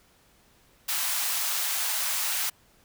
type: high-pass noise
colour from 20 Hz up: white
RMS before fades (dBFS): -28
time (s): 0.88-2.5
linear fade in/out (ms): 10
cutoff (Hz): 730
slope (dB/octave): 24
effects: pink hiss -61 dBFS RMS until 2.84 s